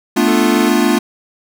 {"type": "chord", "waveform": "square", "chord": "B half-diminished seventh", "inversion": "third", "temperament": "equal", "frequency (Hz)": [220, 246.9, 293.7, 349.2], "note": ["A3", "B3", "D4", "F4"], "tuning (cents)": [0, 0, 0, 0], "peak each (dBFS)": -17, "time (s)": [0.16, 0.99], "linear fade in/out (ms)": 10}
{"type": "harmonic tone", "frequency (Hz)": 440, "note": "A4", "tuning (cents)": 0, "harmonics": [1, 3, 5, 7, 8], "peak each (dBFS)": [-23, -28, -31, -38, -42], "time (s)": [0.27, 0.69], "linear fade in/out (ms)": 10}
{"effects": []}